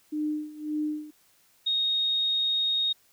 sine tone with tremolo, 303 Hz, D#4, 46 cents flat, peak -25 dBFS, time 0.12-1.11 s, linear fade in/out 10 ms, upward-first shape sine, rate 1.8 Hz, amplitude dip 85%
sine tone, 3729 Hz, A#7, in tune, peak -23 dBFS, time 1.66-2.93 s, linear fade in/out 10 ms
effects white hiss -63 dBFS RMS until 3.12 s

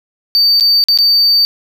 triangle tone with dropouts, 4600 Hz, D8, 37 cents flat, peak -6 dBFS, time 0.35-1.45 s, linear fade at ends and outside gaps 0 ms, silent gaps 0.599-0.608 / 0.839-0.885 / 0.975-0.987 s, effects none

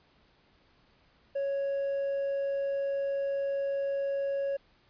sine tone with hard clipping, 554.4 Hz, C#5, in tune, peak -29 dBFS, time 1.35-4.57 s, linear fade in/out 10 ms, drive 2 dB, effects pink hiss -65 dBFS RMS until 4.89 s + resampled to 11025 Hz

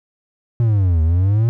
triangle exponential two-way sweep, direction down then up, 121.1 to 77.78 to 119.5 Hz, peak -10 dBFS, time 0.6-1.49 s, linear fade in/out 0 ms, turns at 1.02 s, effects none

